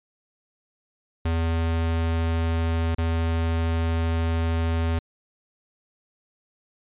square tone with dropouts, 82.41 Hz, E2, in tune, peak -22 dBFS, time 1.25-4.99 s, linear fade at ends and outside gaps 5 ms, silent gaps 2.949-2.982 s, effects resampled to 8000 Hz

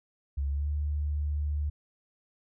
sine tone with pitch glide, 69.7 to 73.8 Hz, C#2 to D2, +10 to +9 cents, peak -27 dBFS, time 0.37-1.7 s, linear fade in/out 10 ms, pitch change +99 cents, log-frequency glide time 0.49-0.69 s, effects none

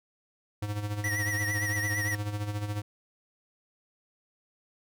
square tone with tremolo, 103.83 Hz, G#2, in tune, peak -29 dBFS, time 0.62-2.82 s, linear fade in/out 5 ms, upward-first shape sine, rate 14 Hz, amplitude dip 60%
square tone with vibrato, 1913 Hz, A#6, 44 cents sharp, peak -30 dBFS, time 1.04-2.15 s, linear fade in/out 2 ms, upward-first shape triangle, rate 8.8 Hz, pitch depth 73 cents each way
effects none

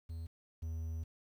triangle tone pair in turn, 81.9 / 80.96 Hz, E2 / E2, -11 / -31 cents, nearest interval unison, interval 20 cents, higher first, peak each -38 / -35 dBFS, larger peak second, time 0.09-0.27 / 0.62-1.04 s, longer second, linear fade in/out 10 ms, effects 11-bit

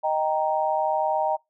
sine chord, Eb major, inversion none, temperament equal, 622.3 / 784 / 932.3 Hz, Eb5 / G5 / Bb5, 0 / 0 / 0 cents, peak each -25 / -25 / -26 dBFS, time 0.03-1.37 s, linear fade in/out 20 ms, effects noise-tail reverb RT60 0.2 s tail -25 dB re dry

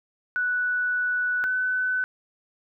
sine tone pair in turn, 1480 / 1505.9 Hz, F#6 / F#6, 0 / +30 cents, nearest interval unison, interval 30 cents, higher second, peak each -22 dBFS, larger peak neither, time 0.36-1.44 / 1.44-2.04 s, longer first, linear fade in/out 0 ms, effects none

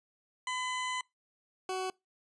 20% pulse tone pair in turn, 1010 / 374 Hz, B5 / F#4, +39 / +19 cents, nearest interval octave + perfect fourth, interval 1720 cents, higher first, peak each -28 dBFS, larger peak neither, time 0.47-1.01 / 1.69-1.9 s, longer first, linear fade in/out 2 ms, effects noise-tail reverb RT60 0.2 s tail -24 dB re dry + resampled to 22050 Hz

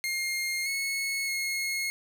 sawtooth tone with pitch steps, 2127 / 2191 / 2162 Hz, C7 / C#7 / C#7, +28 / -21 / -44 cents, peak -25 dBFS, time 0.04-1.9 s, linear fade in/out 0 ms, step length 620 ms, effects none

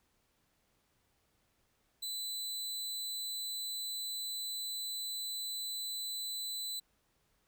sawtooth tone, 4000 Hz, B7, 21 cents sharp, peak -34 dBFS, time 2.02-6.8 s, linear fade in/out 10 ms, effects pink hiss -75 dBFS RMS until 7.47 s

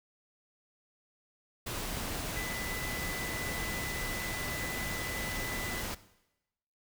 sine tone in noise, 1999 Hz, B6, 20 cents sharp, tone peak -38 dBFS, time 2.36-5.82 s, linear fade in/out 10 ms, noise pink, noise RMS -37 dBFS, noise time 1.66-5.95 s, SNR -4 dB, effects noise-tail reverb RT60 0.9 s tail -17 dB re dry

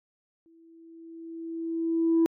sine tone with exponential growth, 329.6 Hz, E4, in tune, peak -16 dBFS, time 0.46-2.26 s, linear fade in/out 0 ms, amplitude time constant 390 ms, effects tanh soft clip ceiling -16 dBFS

